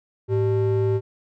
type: ring-modulated tone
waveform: triangle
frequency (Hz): 246.9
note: B3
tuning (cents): 0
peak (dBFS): -13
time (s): 0.28-1.01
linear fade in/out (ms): 50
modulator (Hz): 139
effects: none